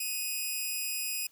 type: tone pair together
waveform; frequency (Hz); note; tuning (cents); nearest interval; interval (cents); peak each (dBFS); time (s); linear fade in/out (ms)
5% pulse; 2514 / 2809; D#7 / F7; +17 / +9; major second; 192; -23 / -32; 0-1.27; 5
effects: white hiss -64 dBFS RMS until 1.31 s